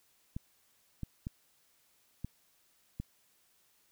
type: clicks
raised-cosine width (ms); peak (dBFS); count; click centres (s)
5; -25; 5; 0.365 / 1.033 / 1.269 / 2.246 / 3
effects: white hiss -70 dBFS RMS until 3.91 s